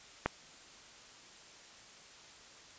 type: click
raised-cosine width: 0.5 ms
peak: -14 dBFS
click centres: 0.26 s
effects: white hiss -55 dBFS RMS until 2.78 s + resampled to 16000 Hz